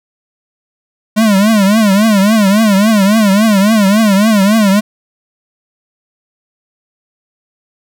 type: tone with vibrato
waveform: square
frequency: 207.7 Hz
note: G#3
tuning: in tune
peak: -7 dBFS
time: 1.16-4.81 s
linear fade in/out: 20 ms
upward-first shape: triangle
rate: 3.6 Hz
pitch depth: 170 cents each way
effects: none